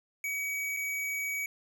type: tone with dropouts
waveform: square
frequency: 2267 Hz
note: C#7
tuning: 38 cents sharp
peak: -32 dBFS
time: 0.24-1.46 s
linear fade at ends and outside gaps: 2 ms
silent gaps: 0.766-0.77 s
effects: none